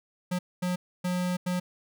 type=tone bursts at uneven times; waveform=square; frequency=180 Hz; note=F#3; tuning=47 cents flat; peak=-27 dBFS; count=4; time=0.31-0.39 / 0.62-0.76 / 1.04-1.37 / 1.46-1.6 s; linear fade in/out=10 ms; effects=none